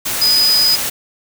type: tone in noise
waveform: sine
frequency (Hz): 4978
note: D#8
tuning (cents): 0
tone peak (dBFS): -10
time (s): 0.21-0.76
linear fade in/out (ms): 10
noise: white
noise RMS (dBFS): -20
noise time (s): 0.05-0.9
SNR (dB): +7
effects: none